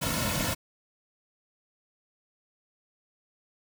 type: noise with comb filter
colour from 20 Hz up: pink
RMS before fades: -29 dBFS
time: 0.01-0.55 s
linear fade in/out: 20 ms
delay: 2.5 ms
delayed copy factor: -0.9
effects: none